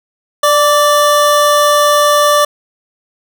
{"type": "tone pair together", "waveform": "square", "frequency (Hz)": [590, 1165.1], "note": ["D5", "D6"], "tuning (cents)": [8, -14], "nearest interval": "octave", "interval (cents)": 1178, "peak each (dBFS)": -11, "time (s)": [0.43, 2.45], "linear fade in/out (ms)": 5, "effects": ["7-bit"]}